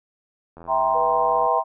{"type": "click train", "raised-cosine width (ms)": 1, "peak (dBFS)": -28, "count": 76, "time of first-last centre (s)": [0.57, 1.463], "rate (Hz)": 84}
{"type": "chord", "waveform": "sine", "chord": "C dominant seventh", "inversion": "first", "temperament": "just", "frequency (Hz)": [654.1, 784.9, 941.9, 1046.5], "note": ["E5", "G5", "Bb5", "C6"], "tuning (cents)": [-14, 2, 18, 0], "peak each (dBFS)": -23, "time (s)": [0.67, 1.64], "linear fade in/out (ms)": 50}
{"type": "tone", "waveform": "sine", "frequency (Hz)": 489, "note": "B4", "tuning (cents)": -17, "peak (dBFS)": -26, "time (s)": [0.94, 1.6], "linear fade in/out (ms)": 20}
{"effects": []}